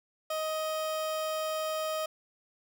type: tone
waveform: 30% pulse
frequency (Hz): 627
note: D#5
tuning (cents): +13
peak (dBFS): -28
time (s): 0.3-2.06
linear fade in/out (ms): 5
effects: none